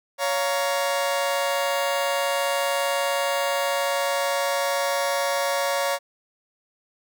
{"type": "chord", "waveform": "sawtooth", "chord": "Bb minor", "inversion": "first", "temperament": "just", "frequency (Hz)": [559.4, 699.2, 932.3], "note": ["Db5", "F5", "Bb5"], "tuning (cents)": [16, 2, 0], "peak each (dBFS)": [-20, -25, -25], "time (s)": [0.18, 5.99], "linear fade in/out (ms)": 50, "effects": []}